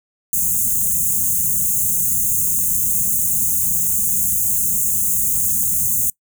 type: band-stop noise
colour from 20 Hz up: white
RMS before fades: -18 dBFS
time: 0.33-6.1 s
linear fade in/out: 2 ms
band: 230 to 6400 Hz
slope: 96 dB/octave
effects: noise-tail reverb RT60 0.1 s tail -24 dB re dry